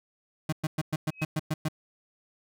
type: tone bursts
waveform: 35% pulse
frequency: 155.56 Hz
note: D#3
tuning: in tune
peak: -24 dBFS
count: 9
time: 0.49-1.685 s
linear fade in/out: 5 ms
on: 35 ms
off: 110 ms
type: tone with exponential growth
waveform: sine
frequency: 2546 Hz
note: D#7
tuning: 39 cents sharp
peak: -30 dBFS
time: 1.1-1.24 s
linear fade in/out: 5 ms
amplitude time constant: 29 ms
effects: none